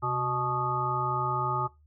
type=harmonic tone with a mistuned harmonic; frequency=123.47 Hz; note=B2; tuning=in tune; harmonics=1 / 3 / 5 / 7 / 9 / 10; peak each=-33 / -36 / -42 / -32 / -36 / -30 dBFS; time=0.02-1.68 s; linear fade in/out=20 ms; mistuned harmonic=1; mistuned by=+86 cents; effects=noise-tail reverb RT60 0.2 s tail -19 dB re dry + added 75 Hz sine -57 dBFS peak until 1.86 s